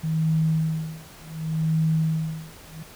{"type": "tone with tremolo", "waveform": "sine", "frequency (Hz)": 159.2, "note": "D#3", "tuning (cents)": 40, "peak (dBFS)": -18, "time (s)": [0.03, 2.83], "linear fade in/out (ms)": 10, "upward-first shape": "sine", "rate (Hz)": 0.68, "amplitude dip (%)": 100, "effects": ["pink hiss -46 dBFS RMS until 2.95 s"]}